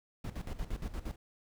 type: noise with tremolo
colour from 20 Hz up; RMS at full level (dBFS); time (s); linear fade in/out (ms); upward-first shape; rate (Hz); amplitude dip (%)
brown; -37; 0.24-1.16; 5; square; 8.6; 75
effects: none